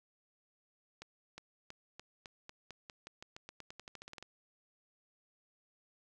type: accelerating click train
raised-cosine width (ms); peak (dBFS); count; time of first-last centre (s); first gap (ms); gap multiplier
0.2; -30; 22; 1.02-4.226; 360; 0.9
effects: none